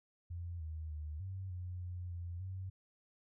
sine tone with pitch steps, 86.3 / 79 / 76.1 / 95 / 89.8 / 89.3 / 86.8 / 94.1 Hz, F2 / D#2 / D#2 / F#2 / F2 / F2 / F2 / F#2, -20 / +27 / -38 / +46 / +49 / +39 / -10 / +30 cents, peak -40 dBFS, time 0.3-2.7 s, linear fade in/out 10 ms, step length 300 ms, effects none

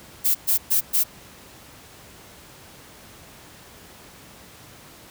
violet noise bursts, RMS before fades -19 dBFS, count 4, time 0.24-1.04 s, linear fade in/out 20 ms, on 110 ms, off 120 ms, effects pink hiss -46 dBFS RMS until 5.1 s + high-pass 60 Hz 12 dB/octave

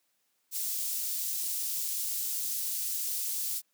white high-pass noise, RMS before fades -33 dBFS, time 0.51-3.62 s, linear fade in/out 50 ms, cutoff 5700 Hz, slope 12 dB/octave, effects white hiss -75 dBFS RMS until 3.73 s + high-pass 150 Hz 12 dB/octave

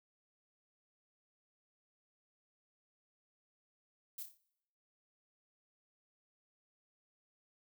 violet noise with echo, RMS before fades -44 dBFS, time 4.18-4.23 s, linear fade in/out 5 ms, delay 29 ms, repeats 5, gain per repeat -6 dB, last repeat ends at 4.375 s, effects noise-tail reverb RT60 0.8 s tail -22 dB re dry

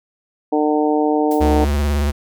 harmonic tone, 151.1 Hz, D3, 50 cents sharp, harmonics 2 / 3 / 4 / 5 / 6, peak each -17 / -19 / -24 / -21 / -26 dBFS, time 0.52-1.65 s, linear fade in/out 10 ms
blue noise with exponential decay, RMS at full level -31 dBFS, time 1.31-1.58 s, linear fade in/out 2 ms, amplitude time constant 57 ms
square tone with vibrato, 72.4 Hz, D2, 24 cents flat, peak -16 dBFS, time 1.4-2.12 s, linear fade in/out 20 ms, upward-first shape sine, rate 18 Hz, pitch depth 57 cents each way
effects none

